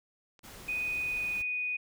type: clicks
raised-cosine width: 0.2 ms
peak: -39 dBFS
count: 5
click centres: 0.392 / 0.441 / 0.484 / 0.535 / 0.812 s
type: noise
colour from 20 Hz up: pink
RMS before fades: -48 dBFS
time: 0.43-1.43 s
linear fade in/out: 20 ms
type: tone with pitch glide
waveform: sine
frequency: 2489 to 2475 Hz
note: D#7 to D#7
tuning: 0 to -10 cents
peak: -30 dBFS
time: 0.68-1.77 s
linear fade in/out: 10 ms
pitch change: -10 cents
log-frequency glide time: 0.89-1.49 s
effects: none